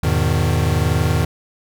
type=chord; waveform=square; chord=E major seventh; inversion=none; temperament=equal with one note detuned; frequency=82.41 / 103.83 / 124.11 / 155.56 Hz; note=E2 / G#2 / B2 / D#3; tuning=0 / 0 / +9 / 0 cents; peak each=-20 / -22 / -23 / -21 dBFS; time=0.03-1.25 s; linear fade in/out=5 ms; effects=none